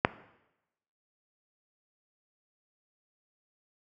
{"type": "click", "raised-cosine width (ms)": 0.5, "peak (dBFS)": -4, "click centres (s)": 0.049, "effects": ["noise-tail reverb RT60 0.9 s tail -17 dB re dry", "high-pass 80 Hz 12 dB/octave"]}